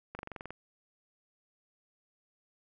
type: slowing click train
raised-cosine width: 0.5 ms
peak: -26 dBFS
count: 9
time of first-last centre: 0.15-0.506 s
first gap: 40 ms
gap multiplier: 1.03
effects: none